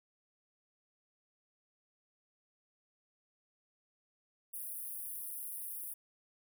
pink high-pass noise, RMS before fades -43 dBFS, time 4.53-5.94 s, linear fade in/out 10 ms, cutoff 9500 Hz, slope 96 dB/octave, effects none

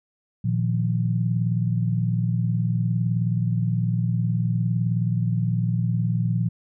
sine chord, Bb suspended fourth, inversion none, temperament just, 116.54 / 155.39 / 174.81 Hz, Bb2 / Eb3 / F3, 0 / -2 / +2 cents, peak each -22 / -28 / -25 dBFS, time 0.44-6.49 s, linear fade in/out 10 ms, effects none

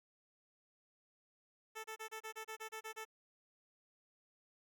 10% pulse tone bursts, 440 Hz, A4, in tune, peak -36 dBFS, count 11, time 1.75-3.052 s, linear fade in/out 20 ms, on 92 ms, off 29 ms, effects none

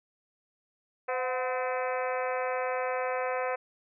harmonic tone with a mistuned harmonic, 255.8 Hz, C4, 39 cents flat, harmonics 2 / 3 / 4 / 5 / 6 / 7 / 8 / 9 / 10, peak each -31 / -35 / -37 / -39 / -41 / -42 / -43 / -44 / -45 dBFS, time 1.08-3.56 s, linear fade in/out 10 ms, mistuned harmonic 3, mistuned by -63 cents, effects none

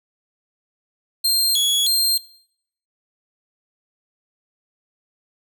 sawtooth tone with vibrato, 3750 Hz, A#7, 10 cents sharp, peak -13 dBFS, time 1.24-2.18 s, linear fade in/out 10 ms, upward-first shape square, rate 1.6 Hz, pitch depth 190 cents each way, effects noise-tail reverb RT60 0.7 s tail -22 dB re dry

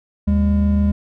triangle tone pair together, 76.5 / 202.8 Hz, D#2 / G#3, -29 / -41 cents, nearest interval octave + perfect fourth, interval 1688 cents, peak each -14 dBFS, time 0.27-0.92 s, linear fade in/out 10 ms, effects none

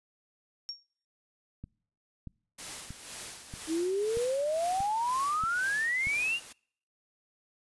sine tone with exponential decay, 5540 Hz, F8, 15 cents flat, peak -31 dBFS, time 0.69-0.83 s, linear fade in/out 0 ms, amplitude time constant 29 ms
click train, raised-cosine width 5 ms, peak -29 dBFS, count 8, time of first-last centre 1.64-6.07 s, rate 1.58 Hz
white noise with tremolo, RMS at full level -40 dBFS, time 2.58-6.53 s, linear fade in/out 10 ms, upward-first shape sine, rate 2 Hz, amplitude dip 60%
sine exponential sweep, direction up, 311.1 to 2876 Hz, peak -27 dBFS, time 3.67-6.4 s, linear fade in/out 50 ms
effects noise-tail reverb RT60 0.6 s tail -26 dB re dry + resampled to 24000 Hz

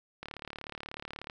click train, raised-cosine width 0.3 ms, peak -24 dBFS, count 40, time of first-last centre 0.23-1.298 s, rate 36.5 Hz, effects none

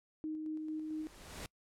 sine tone with tremolo, 311.1 Hz, D#4, in tune, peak -36 dBFS, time 0.24-1.07 s, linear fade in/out 0 ms, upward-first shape square, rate 4.5 Hz, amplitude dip 25%
pink noise with exponential growth, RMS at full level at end -43 dBFS, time 0.54-1.46 s, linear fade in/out 1 ms, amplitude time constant 200 ms
effects noise-tail reverb RT60 0.1 s tail -25 dB re dry + low-pass 11000 Hz 12 dB/octave

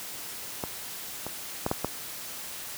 clicks, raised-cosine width 1 ms, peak -16 / -20 / -12 / -11 / -12 dBFS, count 5, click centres 0.638 / 1.266 / 1.664 / 1.714 / 1.846 s, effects white hiss -39 dBFS RMS until 2.77 s + high-pass 60 Hz 12 dB/octave

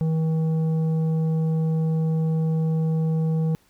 triangle tone with tanh clipping, 160.1 Hz, D#3, 50 cents sharp, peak -21 dBFS, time 0.01-3.55 s, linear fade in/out 0 ms, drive 12 dB, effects pink hiss -61 dBFS RMS until 3.69 s

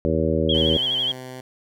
harmonic tone, 79.9 Hz, D#2, 47 cents sharp, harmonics 1 / 2 / 3 / 4 / 5 / 6 / 7, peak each -26 / -26 / -26 / -26 / -26 / -26 / -26 dBFS, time 0.05-0.77 s, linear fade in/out 0 ms
sine tone with vibrato, 3182 Hz, G7, 25 cents sharp, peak -20 dBFS, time 0.49-1.12 s, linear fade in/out 5 ms, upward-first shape sine, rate 12 Hz, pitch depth 80 cents each way
10% pulse tone with pitch glide, 126.8 to 128.27 Hz, B2 to C3, +46 to -34 cents, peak -26 dBFS, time 0.54-1.41 s, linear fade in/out 5 ms, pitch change +20 cents, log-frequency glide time 0.66-1 s
effects none

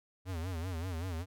square tone with vibrato, 87.1 Hz, F2, 4 cents flat, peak -36 dBFS, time 0.25-1.26 s, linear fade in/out 50 ms, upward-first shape sine, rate 5.2 Hz, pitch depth 150 cents each way, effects none

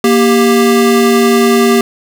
square tone pair together, 234.8 / 394.9 Hz, A#3 / G4, +13 / +13 cents, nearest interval major sixth, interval 900 cents, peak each -10 dBFS, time 0.04-1.81 s, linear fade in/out 2 ms, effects none

